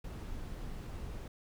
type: noise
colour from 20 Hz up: brown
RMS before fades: -42 dBFS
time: 0.04-1.28 s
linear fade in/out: 5 ms
effects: none